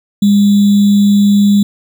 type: tone with sample-and-hold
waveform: sine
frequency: 203.1 Hz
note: G#3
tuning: 38 cents flat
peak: -5 dBFS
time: 0.22-1.63 s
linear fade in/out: 5 ms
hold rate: 3675 Hz
effects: none